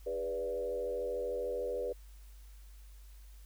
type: tone with frequency modulation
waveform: sine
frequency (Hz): 490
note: B4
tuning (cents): -14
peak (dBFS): -33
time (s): 0.06-1.93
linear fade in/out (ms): 10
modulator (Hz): 86.7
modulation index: 1
effects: added 50 Hz sine -50 dBFS peak until 3.45 s + white hiss -65 dBFS RMS until 3.45 s